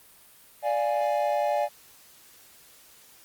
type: chord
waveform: triangle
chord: D diminished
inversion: none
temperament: equal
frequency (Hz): 587.3 / 698.5 / 830.6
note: D5 / F5 / Ab5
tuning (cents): 0 / 0 / 0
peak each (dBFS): -24 / -27 / -26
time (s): 0.62-1.69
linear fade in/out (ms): 50
effects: white hiss -54 dBFS RMS until 3.24 s + Opus 32 kbps